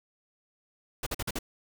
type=noise bursts; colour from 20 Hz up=pink; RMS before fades=-32 dBFS; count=5; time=1.03-1.389 s; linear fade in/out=5 ms; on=35 ms; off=46 ms; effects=none